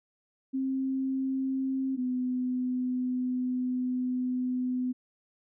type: tone pair in turn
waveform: sine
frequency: 265.4 / 252.1 Hz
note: C4 / B3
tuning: +25 / +36 cents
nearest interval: minor second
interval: 89 cents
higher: first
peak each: -27 dBFS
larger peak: neither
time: 0.53-1.97 / 1.97-4.93 s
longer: second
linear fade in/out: 20 ms
effects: none